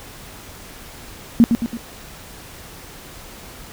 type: tone with echo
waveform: sine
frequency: 233.1 Hz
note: A#3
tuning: in tune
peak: -6 dBFS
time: 1.4-1.44 s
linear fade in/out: 0 ms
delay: 110 ms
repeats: 3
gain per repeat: -6 dB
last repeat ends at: 1.77 s
effects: pink hiss -39 dBFS RMS until 3.72 s